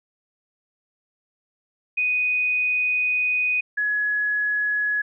sine tone pair in turn, 2489 / 1686.6 Hz, D#7 / G#6, 0 / +26 cents, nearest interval perfect fifth, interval 674 cents, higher first, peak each -19 / -20 dBFS, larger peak first, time 1.97-3.61 / 3.77-5.02 s, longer first, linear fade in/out 10 ms, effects none

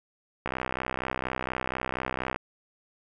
click train, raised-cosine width 0.5 ms, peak -14 dBFS, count 123, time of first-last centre 0.46-2.36 s, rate 64.2 Hz, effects none

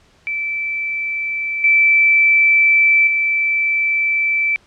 sine tone with level steps, 2324 Hz, D7, 19 cents flat, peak -19 / -9 / -14 dBFS, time 0.27-4.56 s, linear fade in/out 0 ms, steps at 1.64 / 3.07 s, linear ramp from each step 2 ms, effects pink hiss -53 dBFS RMS until 4.66 s + low-pass 6000 Hz 12 dB/octave

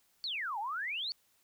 sine exponential two-way sweep, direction down then up, 4631 to 784 to 4631 Hz, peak -34 dBFS, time 0.24-1.12 s, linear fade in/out 0 ms, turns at 0.59 s, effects white hiss -71 dBFS RMS until 1.43 s

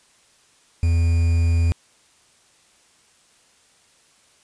triangle tone with quantisation, 83.9 Hz, E2, 31 cents sharp, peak -13 dBFS, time 0.83-1.72 s, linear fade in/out 0 ms, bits 6, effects white hiss -57 dBFS RMS until 4.43 s + resampled to 22050 Hz

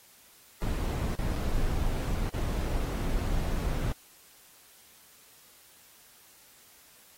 brown noise with dropouts, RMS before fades -29 dBFS, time 0.62-3.92 s, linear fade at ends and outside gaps 0 ms, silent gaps 1.153-1.189 / 1.353-1.362 / 2.293-2.339 s, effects white hiss -57 dBFS RMS until 7.17 s + AAC 48 kbps

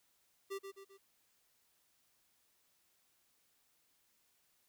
square tone with echo, 392 Hz, G4, in tune, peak -40 dBFS, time 0.5-0.59 s, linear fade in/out 20 ms, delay 130 ms, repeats 3, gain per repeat -6 dB, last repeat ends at 0.98 s, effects white hiss -75 dBFS RMS until 4.68 s

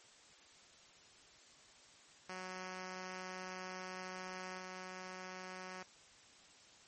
5% pulse tone with level steps, 185 Hz, F#3, in tune, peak -33 / -35 dBFS, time 2.29-5.83 s, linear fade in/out 5 ms, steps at 4.58 s, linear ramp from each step 5 ms, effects white hiss -62 dBFS RMS until 6.87 s + MP3 32 kbps

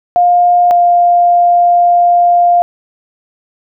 sine tone pair in turn, 707 / 700.5 Hz, F5 / F5, +21 / +5 cents, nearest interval unison, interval 16 cents, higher first, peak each -5 dBFS, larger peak neither, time 0.16-0.71 / 0.71-2.62 s, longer second, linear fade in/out 0 ms, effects none

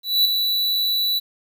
square tone with ADSR envelope, 3951 Hz, B7, in tune, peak -13 dBFS, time 0.03-1.2 s, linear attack 220 ms, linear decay 8 ms, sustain -6 dB, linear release 23 ms, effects 9-bit

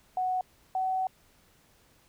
sine tone pair in turn, 740 / 752.9 Hz, F#5 / F#5, 0 / +30 cents, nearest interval unison, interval 30 cents, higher second, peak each -26 dBFS, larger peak neither, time 0.17-0.41 / 0.75-1.07 s, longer second, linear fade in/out 2 ms, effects pink hiss -63 dBFS RMS until 2.08 s

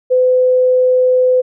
sine tone, 507 Hz, B4, 45 cents sharp, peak -8 dBFS, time 0.1-1.42 s, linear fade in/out 20 ms, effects none

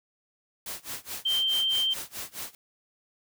white noise with tremolo, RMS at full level -35 dBFS, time 0.66-2.55 s, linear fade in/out 2 ms, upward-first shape sine, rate 4.7 Hz, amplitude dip 95%
sine tone, 3136 Hz, G7, in tune, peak -23 dBFS, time 1.25-1.94 s, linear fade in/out 10 ms
effects none

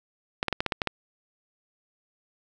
clicks, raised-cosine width 0.3 ms, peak -9 dBFS, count 8, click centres 0.429 / 0.483 / 0.527 / 0.605 / 0.663 / 0.722 / 0.818 / 0.873 s, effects none

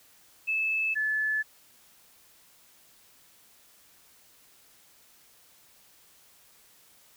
sine tone pair in turn, 2615 / 1729.9 Hz, E7 / A6, -15 / -30 cents, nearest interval perfect fifth, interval 715 cents, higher first, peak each -25 dBFS, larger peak neither, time 0.47-0.95 / 0.95-1.43 s, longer neither, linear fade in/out 20 ms, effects white hiss -59 dBFS RMS until 7.16 s

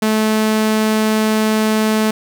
sawtooth tone, 217.1 Hz, A3, 23 cents flat, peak -9 dBFS, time 0.02-2.11 s, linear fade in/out 5 ms, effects none

